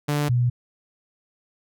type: tone pair in turn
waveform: sawtooth / sine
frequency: 146.83 / 122.16 Hz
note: D3 / B2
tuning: 0 / -18 cents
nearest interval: minor third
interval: 318 cents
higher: first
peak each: -17 dBFS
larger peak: neither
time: 0.08-0.29 / 0.29-0.5 s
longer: neither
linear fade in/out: 10 ms
effects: none